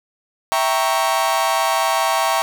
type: chord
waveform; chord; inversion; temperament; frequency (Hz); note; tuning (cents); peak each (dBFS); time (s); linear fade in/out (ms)
40% pulse; E diminished seventh; none; equal; 659.3 / 784 / 932.3 / 1108.7; E5 / G5 / Bb5 / Db6; 0 / 0 / 0 / 0; -21; 0.52-2.42; 0
effects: none